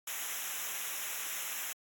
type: noise with comb filter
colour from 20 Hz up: white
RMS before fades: -38 dBFS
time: 0.07-1.73 s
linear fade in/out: 5 ms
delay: 0.22 ms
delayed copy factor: -0.9
effects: AAC 64 kbps